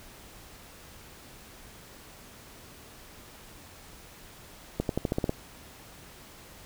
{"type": "accelerating click train", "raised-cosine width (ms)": 2, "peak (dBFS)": -13, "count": 8, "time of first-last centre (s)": [4.8, 5.294], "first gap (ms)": 92, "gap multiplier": 0.91, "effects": ["pink hiss -50 dBFS RMS until 6.65 s"]}